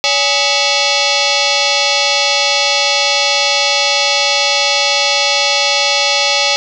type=tone with frequency modulation; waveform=sine; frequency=830.6 Hz; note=G#5; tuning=in tune; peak=-10 dBFS; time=0.04-6.56 s; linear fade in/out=0 ms; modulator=699 Hz; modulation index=7; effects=none